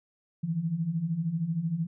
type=beating tone pair; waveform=sine; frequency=155.56 / 168.56 Hz; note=D#3 / E3; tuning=0 / +39 cents; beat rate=13 Hz; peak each=-33 / -28 dBFS; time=0.43-1.87 s; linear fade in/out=10 ms; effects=none